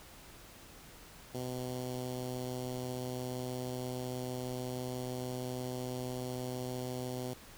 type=tone with notch filter; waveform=10% pulse; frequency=126.2 Hz; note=B2; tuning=38 cents sharp; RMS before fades=-39 dBFS; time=1.34-7.34 s; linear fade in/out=10 ms; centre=1700 Hz; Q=0.52; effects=pink hiss -54 dBFS RMS until 7.57 s